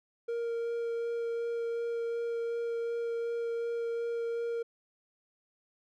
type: tone with vibrato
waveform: triangle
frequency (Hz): 466.2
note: A#4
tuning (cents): 0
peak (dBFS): -29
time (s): 0.28-4.63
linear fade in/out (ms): 10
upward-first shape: sine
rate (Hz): 2.7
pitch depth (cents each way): 8
effects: none